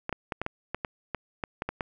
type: clicks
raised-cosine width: 0.5 ms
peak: -15 dBFS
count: 12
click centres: 0.094 / 0.127 / 0.322 / 0.416 / 0.464 / 0.746 / 0.848 / 1.147 / 1.438 / 1.621 / 1.69 / 1.808 s
effects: none